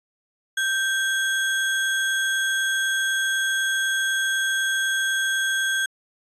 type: tone with sample-and-hold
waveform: sine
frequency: 1568 Hz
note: G6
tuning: in tune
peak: -20 dBFS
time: 0.57-5.86 s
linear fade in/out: 5 ms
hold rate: 4900 Hz
effects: resampled to 24000 Hz